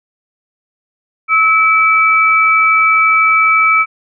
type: tone pair together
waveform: sine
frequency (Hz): 1300 / 2306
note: E6 / D7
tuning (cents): -24 / -32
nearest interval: minor seventh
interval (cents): 992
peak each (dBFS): -10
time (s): 1.28-3.86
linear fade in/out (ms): 50
effects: none